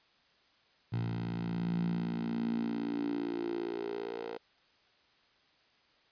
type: tone with high-pass filter sweep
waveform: 10% pulse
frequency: 57.5 Hz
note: A#1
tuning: 23 cents flat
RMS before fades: -35 dBFS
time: 0.92-4.38 s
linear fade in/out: 10 ms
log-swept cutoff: 120 to 490 Hz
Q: 6.5
effects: white hiss -67 dBFS RMS until 6.11 s + resampled to 11025 Hz